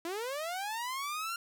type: linear sweep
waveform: sawtooth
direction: up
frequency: 324.2 to 1396.9 Hz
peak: -31 dBFS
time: 0.05-1.36 s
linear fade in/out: 2 ms
effects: none